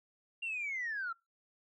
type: linear sweep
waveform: sine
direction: down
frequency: 2794 to 1318.5 Hz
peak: -34 dBFS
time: 0.42-1.13 s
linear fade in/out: 10 ms
effects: noise-tail reverb RT60 0.2 s tail -22 dB re dry + tanh soft clip ceiling -31 dBFS